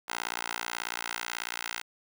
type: tone with high-pass filter sweep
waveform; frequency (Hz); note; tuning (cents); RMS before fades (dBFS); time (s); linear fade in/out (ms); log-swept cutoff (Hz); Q
10% pulse; 58.27; A#1; 0; -36; 0.08-1.82; 10; 1000 to 1600; 0.95
effects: none